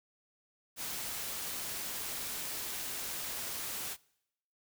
white noise, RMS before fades -39 dBFS, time 0.76-3.97 s, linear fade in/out 50 ms, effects noise-tail reverb RT60 0.8 s tail -24 dB re dry

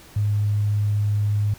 sine tone, 103.83 Hz, G#2, in tune, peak -18 dBFS, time 0.16-1.54 s, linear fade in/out 5 ms, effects pink hiss -47 dBFS RMS until 1.58 s

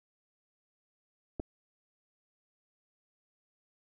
clicks, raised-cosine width 2 ms, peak -24 dBFS, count 2, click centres 1.397 / 1.4 s, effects none

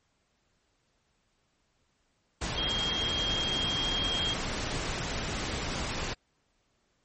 sine tone in noise, 3233 Hz, G#7, 47 cents flat, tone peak -29 dBFS, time 2.57-4.34 s, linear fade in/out 10 ms, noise pink, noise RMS -33 dBFS, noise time 2.41-6.14 s, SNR +1 dB, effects pink hiss -73 dBFS RMS until 7.04 s + MP3 32 kbps

